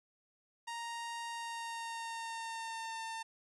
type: tone with pitch glide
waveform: sawtooth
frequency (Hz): 932.3 to 901.1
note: A#5 to A5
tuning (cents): 0 to +41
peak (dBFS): -36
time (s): 0.67-3.23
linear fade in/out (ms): 10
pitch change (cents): -59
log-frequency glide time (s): 1.28-3.04
effects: resampled to 24000 Hz + 13-bit